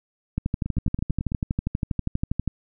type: two click trains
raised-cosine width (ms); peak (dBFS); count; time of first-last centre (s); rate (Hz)
5; -16 / -11; 7 / 27; 0.66-1.319 / 0.38-2.477; 9.1 / 12.4
effects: none